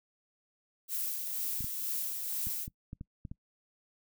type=noise with tremolo; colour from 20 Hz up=violet; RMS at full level=-34 dBFS; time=0.88-2.68 s; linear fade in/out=50 ms; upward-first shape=sine; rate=2.1 Hz; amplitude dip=35%
type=clicks; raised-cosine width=5 ms; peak=-29 dBFS; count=8; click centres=1.607 / 1.644 / 2.47 / 2.679 / 2.931 / 3.011 / 3.252 / 3.315 s
effects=noise-tail reverb RT60 0.1 s tail -24 dB re dry